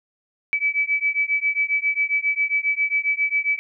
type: beating tone pair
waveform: sine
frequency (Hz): 2293 / 2300.4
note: D7 / D7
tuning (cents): -42 / -36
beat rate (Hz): 7.4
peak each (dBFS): -22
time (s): 0.53-3.59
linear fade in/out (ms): 0
effects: none